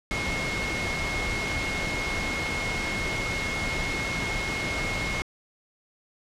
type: tone in noise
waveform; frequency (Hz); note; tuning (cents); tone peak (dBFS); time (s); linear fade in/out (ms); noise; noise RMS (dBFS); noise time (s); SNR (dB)
sine; 2164; C#7; -42; -30; 0.11-5.22; 0; pink; -30; 0.11-5.22; -3
effects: low-pass 6000 Hz 12 dB/octave